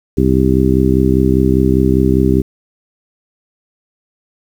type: harmonic tone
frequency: 65 Hz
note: C2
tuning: 11 cents flat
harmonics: 1 / 2 / 3 / 4 / 5 / 6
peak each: -16 / -16 / -16 / -16 / -16 / -16 dBFS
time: 0.17-2.42 s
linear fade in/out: 10 ms
effects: 7-bit